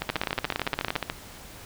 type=two click trains; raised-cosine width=0.3 ms; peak=-11 / -9 dBFS; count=16 / 16; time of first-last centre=0.02-1.099 / 0.1-0.962 s; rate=13.9 / 17.4 Hz; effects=pink hiss -45 dBFS RMS until 1.65 s